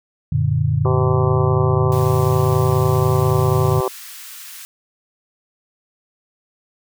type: chord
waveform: sine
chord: Gb augmented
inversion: none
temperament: equal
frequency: 92.5 / 116.54 / 146.83 Hz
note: Gb2 / Bb2 / D3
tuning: 0 / 0 / 0 cents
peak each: -21 / -19 / -18 dBFS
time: 0.32-3.81 s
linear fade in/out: 5 ms
type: harmonic tone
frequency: 128.2 Hz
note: C3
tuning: 35 cents flat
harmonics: 3 / 4 / 5 / 6 / 7 / 8 / 9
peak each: -20 / -25 / -30 / -29 / -30 / -27 / -28 dBFS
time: 0.85-3.88 s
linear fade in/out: 2 ms
type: high-pass noise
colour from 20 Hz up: white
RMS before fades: -36 dBFS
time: 1.92-4.65 s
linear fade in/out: 0 ms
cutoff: 1200 Hz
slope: 24 dB/octave
effects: none